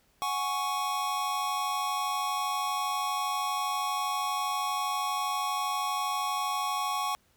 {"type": "chord", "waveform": "square", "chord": "F# suspended second", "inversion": "none", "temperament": "just", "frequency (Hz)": [740, 832.5, 1110], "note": ["F#5", "G#5", "C#6"], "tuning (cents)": [0, 4, 2], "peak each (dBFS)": [-37, -35, -31], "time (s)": [0.22, 7.15], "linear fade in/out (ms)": 0, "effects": ["pink hiss -67 dBFS RMS until 7.36 s"]}